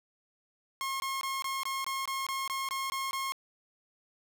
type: tone bursts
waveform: sawtooth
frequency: 1077 Hz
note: C6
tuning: 50 cents sharp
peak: -28 dBFS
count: 12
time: 0.81-3.321 s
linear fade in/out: 0 ms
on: 190 ms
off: 21 ms
effects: none

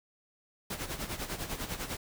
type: noise with tremolo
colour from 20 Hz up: pink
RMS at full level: -35 dBFS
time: 0.7-1.97 s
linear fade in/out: 5 ms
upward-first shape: sine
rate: 10 Hz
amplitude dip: 70%
effects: none

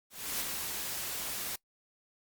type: noise with ADSR envelope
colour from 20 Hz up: white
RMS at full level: -33 dBFS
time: 0.1-1.56 s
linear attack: 300 ms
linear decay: 35 ms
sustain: -4 dB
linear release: 7 ms
effects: noise-tail reverb RT60 0.1 s tail -23 dB re dry + Opus 48 kbps

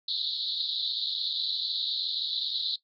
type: band-pass noise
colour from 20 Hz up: white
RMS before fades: -31 dBFS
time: 0.08-2.76 s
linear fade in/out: 5 ms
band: 3600 to 4300 Hz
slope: 96 dB/octave
effects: noise-tail reverb RT60 0.1 s tail -17 dB re dry

